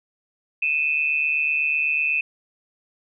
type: tone pair together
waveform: sine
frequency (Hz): 2489 / 2637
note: D#7 / E7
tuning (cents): 0 / 0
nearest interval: minor second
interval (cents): 100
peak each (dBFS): -22 / -22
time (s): 0.62-2.21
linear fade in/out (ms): 5
effects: none